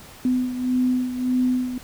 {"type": "beating tone pair", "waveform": "sine", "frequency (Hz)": [252, 253.7], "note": ["B3", "B3"], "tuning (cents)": [35, 47], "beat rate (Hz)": 1.7, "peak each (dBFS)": [-20, -26], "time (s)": [0.25, 1.78], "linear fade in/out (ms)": 2, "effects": ["pink hiss -44 dBFS RMS until 1.83 s"]}